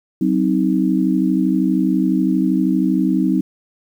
sine chord, C diminished, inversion second, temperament just, 188.37 / 261.6 / 314 Hz, Gb3 / C4 / Eb4, +31 / 0 / +16 cents, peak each -18 dBFS, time 0.21-3.41 s, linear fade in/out 5 ms, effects 8-bit

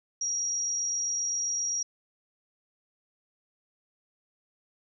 sine tone with amplitude modulation, 5690 Hz, F8, 31 cents sharp, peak -26 dBFS, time 0.21-1.83 s, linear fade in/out 5 ms, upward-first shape sine, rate 87.6 Hz, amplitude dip 25%, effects none

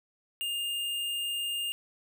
square tone, 2819 Hz, F7, 16 cents sharp, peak -31 dBFS, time 0.41-1.72 s, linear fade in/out 0 ms, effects none

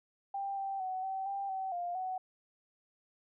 sine tone with pitch steps, 790 / 782 / 749 / 768 / 791 / 764 / 702 / 747 Hz, G5 / G5 / F#5 / G5 / G5 / G5 / F5 / F#5, +13 / -4 / +21 / -36 / +15 / -45 / +9 / +16 cents, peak -34 dBFS, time 0.34-2.18 s, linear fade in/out 5 ms, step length 230 ms, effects none

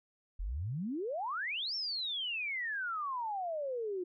sine exponential two-way sweep, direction up then down, 38.89 to 5520 to 348.7 Hz, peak -34 dBFS, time 0.39-4.04 s, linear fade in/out 10 ms, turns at 1.75 s, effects none

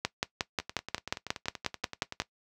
two click trains, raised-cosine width 0.2 ms, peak -20 / -10 dBFS, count 18 / 13, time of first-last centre 0.6-2.219 / 0.05-2.201 s, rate 10.5 / 5.58 Hz, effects noise-tail reverb RT60 0.1 s tail -18 dB re dry + high-pass 60 Hz 12 dB/octave

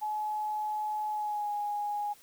sine tone with pitch glide, 850 to 827.7 Hz, G#5 to G#5, +40 to -6 cents, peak -30 dBFS, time 0.01-2.14 s, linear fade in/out 20 ms, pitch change -46 cents, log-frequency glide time 1.11-1.51 s, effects white hiss -58 dBFS RMS until 2.22 s

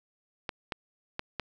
clicks, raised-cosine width 0.3 ms, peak -16 dBFS, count 4, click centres 0.492 / 0.722 / 1.194 / 1.397 s, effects none

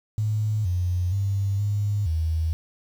sine tone with pitch steps, 107.3 / 89.5 / 98.9 / 102.8 / 80.5 Hz, A2 / F2 / G2 / G#2 / E2, -43 / +43 / +16 / -17 / -41 cents, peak -21 dBFS, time 0.18-2.53 s, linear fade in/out 0 ms, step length 470 ms, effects 8-bit

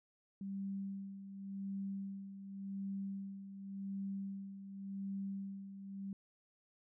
sine tone with tremolo, 196 Hz, G3, in tune, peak -38 dBFS, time 0.41-6.13 s, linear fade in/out 2 ms, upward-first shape sine, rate 0.89 Hz, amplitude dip 65%, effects none

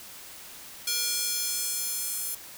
square tone with high-pass filter sweep, 476.4 Hz, A#4, 38 cents sharp, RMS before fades -30 dBFS, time 0.87-2.35 s, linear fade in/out 5 ms, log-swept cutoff 4300 to 9800 Hz, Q 0.99, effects white hiss -45 dBFS RMS until 2.57 s

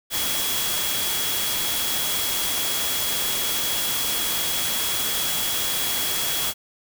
sine tone in noise, 3337 Hz, G#7, 8 cents sharp, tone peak -29 dBFS, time 0.1-6.54 s, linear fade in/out 50 ms, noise white, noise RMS -25 dBFS, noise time 0.1-6.54 s, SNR -7 dB, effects none

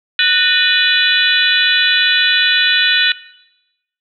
harmonic tone with a mistuned harmonic, 493.9 Hz, B4, in tune, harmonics 3 / 4 / 5 / 6 / 7 / 8, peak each -17 / -17 / -17 / -17 / -17 / -17 dBFS, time 0.19-3.12 s, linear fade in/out 2 ms, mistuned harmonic 4, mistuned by -130 cents, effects noise-tail reverb RT60 0.9 s tail -18 dB re dry

